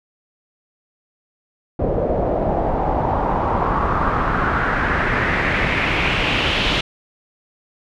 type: noise with low-pass filter sweep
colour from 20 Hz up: pink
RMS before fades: -19 dBFS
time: 1.79-6.81 s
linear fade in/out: 5 ms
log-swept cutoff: 530 to 3300 Hz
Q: 3.2
effects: none